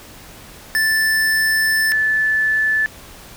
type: tone pair in turn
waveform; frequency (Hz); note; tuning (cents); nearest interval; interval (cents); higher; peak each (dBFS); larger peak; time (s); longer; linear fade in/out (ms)
square / sine; 1760 / 1744.8; A6 / A6; 0 / -15; unison; 15; first; -15 / -14; second; 0.75-1.92 / 1.92-2.86; first; 0
effects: pink hiss -40 dBFS RMS until 3.36 s